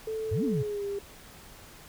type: tone with pitch glide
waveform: sine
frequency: 440 to 401.2 Hz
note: A4 to G4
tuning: 0 to +40 cents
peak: -30 dBFS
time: 0.07-0.99 s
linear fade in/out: 5 ms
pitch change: -160 cents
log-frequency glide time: 0.47-0.84 s
type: exponential two-way sweep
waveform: sine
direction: up then down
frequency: 81.2 to 300 to 114.4 Hz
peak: -26 dBFS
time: 0.31-0.63 s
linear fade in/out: 10 ms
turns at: 0.44 s
effects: pink hiss -50 dBFS RMS until 1.88 s